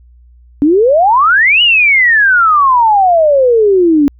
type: exponential two-way sweep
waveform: sine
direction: up then down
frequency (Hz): 277.2 to 2960 to 277.2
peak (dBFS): -5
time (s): 0.62-4.08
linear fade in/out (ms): 0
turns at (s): 1.62
effects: added 60 Hz sine -39 dBFS peak until 4.19 s